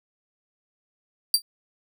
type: tone with exponential decay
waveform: sawtooth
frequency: 4699 Hz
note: D8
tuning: in tune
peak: -9 dBFS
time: 1.34-1.42 s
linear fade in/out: 2 ms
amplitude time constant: 17 ms
effects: none